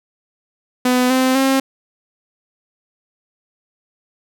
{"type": "tone with pitch steps", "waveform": "sawtooth", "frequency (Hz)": [250.7, 259.1, 267.8], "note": ["B3", "C4", "C4"], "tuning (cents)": [26, -17, 40], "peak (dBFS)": -9, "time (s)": [0.85, 1.6], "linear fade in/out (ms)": 5, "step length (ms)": 250, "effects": []}